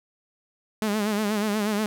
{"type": "tone with vibrato", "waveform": "sawtooth", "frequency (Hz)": 210.2, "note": "G#3", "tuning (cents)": 21, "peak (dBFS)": -19, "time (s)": [0.82, 1.86], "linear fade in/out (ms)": 0, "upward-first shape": "sine", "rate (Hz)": 8.3, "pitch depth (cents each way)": 72, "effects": []}